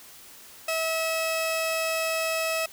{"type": "tone pair together", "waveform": "sawtooth", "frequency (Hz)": [646, 1292], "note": ["E5", "E6"], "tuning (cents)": [-35, -35], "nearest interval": "octave", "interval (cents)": 1200, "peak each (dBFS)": -23, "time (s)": [0.68, 2.66], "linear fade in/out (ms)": 5, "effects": ["white hiss -48 dBFS RMS until 2.72 s"]}